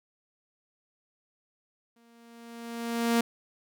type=tone with exponential growth; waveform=sawtooth; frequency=233.1 Hz; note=A#3; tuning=in tune; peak=-17 dBFS; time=1.96-3.21 s; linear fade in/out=5 ms; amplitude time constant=270 ms; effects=none